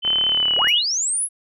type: tone with pitch glide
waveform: sine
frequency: 3061 to 2898 Hz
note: G7 to F#7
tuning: -42 to -37 cents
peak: -16 dBFS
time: 0.02-0.83 s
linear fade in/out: 50 ms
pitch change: -95 cents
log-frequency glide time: 0.29-0.61 s
type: click train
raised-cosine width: 0.5 ms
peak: -16 dBFS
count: 24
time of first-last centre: 0.05-0.672 s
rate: 37 Hz
type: linear sweep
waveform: sine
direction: up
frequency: 217.4 to 11000 Hz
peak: -19 dBFS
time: 0.56-1.29 s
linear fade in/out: 50 ms
type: tone with exponential decay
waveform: sawtooth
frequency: 5680 Hz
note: F8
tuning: 28 cents sharp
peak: -25 dBFS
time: 0.68-0.77 s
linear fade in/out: 5 ms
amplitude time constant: 18 ms
effects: none